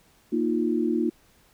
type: chord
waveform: sine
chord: Bb suspended fourth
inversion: none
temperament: equal with one note detuned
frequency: 233.1 / 311.1 / 350.2 Hz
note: Bb3 / Eb4 / F4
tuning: 0 / 0 / +5 cents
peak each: -26 dBFS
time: 0.32-1.1 s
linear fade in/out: 10 ms
effects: pink hiss -60 dBFS RMS until 1.53 s